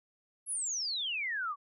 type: exponential sweep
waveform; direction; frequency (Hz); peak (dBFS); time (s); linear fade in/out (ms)
sine; down; 11270 to 1110; -32; 0.46-1.56; 50
effects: none